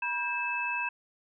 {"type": "tone cluster", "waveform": "sine", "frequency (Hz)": [966, 1594, 2615], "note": ["B5", "G6", "E7"], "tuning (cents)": [-39, 28, -15], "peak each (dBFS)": [-34, -36, -31], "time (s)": [0.02, 0.89], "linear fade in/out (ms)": 5, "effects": []}